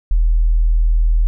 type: tone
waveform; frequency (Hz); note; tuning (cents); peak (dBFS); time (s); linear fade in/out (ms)
sine; 40; D#1; +49; -10; 0.11-1.27; 0
effects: none